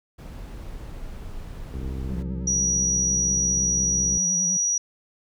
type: noise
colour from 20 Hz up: brown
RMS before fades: -36 dBFS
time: 0.18-2.23 s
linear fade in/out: 10 ms
type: harmonic tone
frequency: 65.41 Hz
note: C2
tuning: in tune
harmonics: 1 / 2 / 3 / 4 / 5 / 6 / 7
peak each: -30 / -36 / -40 / -42 / -44 / -46 / -47 dBFS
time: 1.74-4.18 s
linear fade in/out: 0 ms
type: tone with vibrato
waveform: triangle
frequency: 180.1 Hz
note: F#3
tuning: 46 cents flat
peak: -29 dBFS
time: 2.1-4.57 s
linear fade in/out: 2 ms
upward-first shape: triangle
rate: 10 Hz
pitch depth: 120 cents each way
type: tone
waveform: sine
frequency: 5800 Hz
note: F#8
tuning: 35 cents flat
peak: -20 dBFS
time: 2.47-4.78 s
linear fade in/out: 5 ms
effects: none